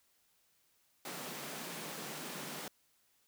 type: high-pass noise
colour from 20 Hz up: pink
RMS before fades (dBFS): -44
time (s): 1.05-2.68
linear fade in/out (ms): 2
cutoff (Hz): 140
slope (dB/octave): 96
effects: white hiss -73 dBFS RMS until 3.27 s